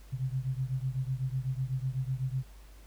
sine beating tone pair, 128 / 136 Hz, C3 / C#3, -38 / -33 cents, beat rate 8 Hz, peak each -32 / -34 dBFS, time 0.12-2.44 s, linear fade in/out 20 ms, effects added 50 Hz sine -49 dBFS peak until 2.86 s + pink hiss -60 dBFS RMS until 2.86 s

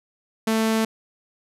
sawtooth tone, 221.9 Hz, A3, 15 cents sharp, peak -15 dBFS, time 0.47-0.85 s, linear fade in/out 5 ms, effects resampled to 32000 Hz

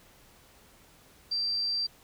sine tone, 4699 Hz, D8, in tune, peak -27 dBFS, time 1.31-1.87 s, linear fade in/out 10 ms, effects pink hiss -58 dBFS RMS until 2.03 s

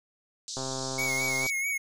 white band-pass noise, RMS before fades -38 dBFS, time 0.48-1.5 s, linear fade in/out 0 ms, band 3800 to 7300 Hz, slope 48 dB/octave
click train, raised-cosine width 1 ms, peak -22 dBFS, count 119, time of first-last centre 0.57-1.464 s, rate 132 Hz
square tone with vibrato, 2204 Hz, C#7, 11 cents flat, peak -28 dBFS, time 0.98-1.78 s, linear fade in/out 10 ms, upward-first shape sine, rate 4.6 Hz, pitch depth 49 cents each way
effects none

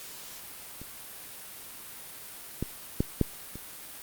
clicks, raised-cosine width 3 ms, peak -29 / -16 / -11 / -9 / -27 dBFS, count 5, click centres 0.816 / 2.626 / 3.005 / 3.213 / 3.556 s, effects white hiss -44 dBFS RMS until 4.02 s + Opus 48 kbps

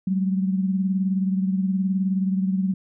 sine beating tone pair, 188.6 / 207.6 Hz, F#3 / G#3, +33 / 0 cents, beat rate 19 Hz, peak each -20 / -29 dBFS, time 0.07-2.74 s, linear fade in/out 5 ms, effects none

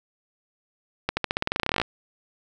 accelerating click train, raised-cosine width 0.3 ms, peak -7 dBFS, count 19, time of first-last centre 1.09-1.816 s, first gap 80 ms, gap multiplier 0.91, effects none

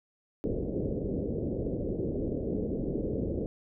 white low-pass noise, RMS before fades -32 dBFS, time 0.44-3.46 s, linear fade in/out 0 ms, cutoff 510 Hz, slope 48 dB/octave, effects none

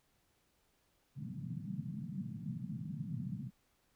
pink band-pass noise, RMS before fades -42 dBFS, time 1.15-3.51 s, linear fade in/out 50 ms, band 120 to 220 Hz, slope 48 dB/octave, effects pink hiss -75 dBFS RMS until 3.95 s

